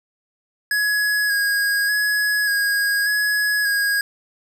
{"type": "tone with vibrato", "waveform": "square", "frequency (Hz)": 1661.2, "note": "G#6", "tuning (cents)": 0, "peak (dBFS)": -18, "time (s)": [0.71, 4.01], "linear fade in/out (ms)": 2, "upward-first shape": "square", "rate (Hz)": 0.85, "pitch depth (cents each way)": 21, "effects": []}